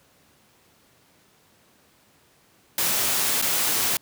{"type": "noise with dropouts", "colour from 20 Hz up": "white", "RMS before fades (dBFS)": -23, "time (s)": [2.78, 3.97], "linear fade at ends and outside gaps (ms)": 2, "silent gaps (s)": [3.416, 3.423], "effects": ["pink hiss -59 dBFS RMS until 4.01 s", "high-pass 100 Hz 12 dB/octave"]}